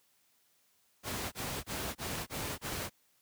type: noise bursts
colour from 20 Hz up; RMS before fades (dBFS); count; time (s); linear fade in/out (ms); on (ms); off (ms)
pink; -37; 6; 1.03-2.9; 50; 290; 26
effects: white hiss -71 dBFS RMS until 3.21 s + high-pass 60 Hz 12 dB/octave